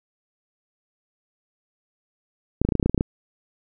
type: clicks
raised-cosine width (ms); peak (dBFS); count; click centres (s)
3; -7; 12; 2.616 / 2.65 / 2.689 / 2.722 / 2.753 / 2.798 / 2.828 / 2.86 / 2.896 / 2.946 / 2.978 / 3.009
effects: none